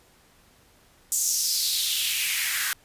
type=noise with high-pass filter sweep; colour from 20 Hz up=white; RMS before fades=-25 dBFS; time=1.12-2.73 s; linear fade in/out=0 ms; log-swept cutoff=7300 to 1500 Hz; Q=3.4; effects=pink hiss -58 dBFS RMS until 2.84 s + resampled to 32000 Hz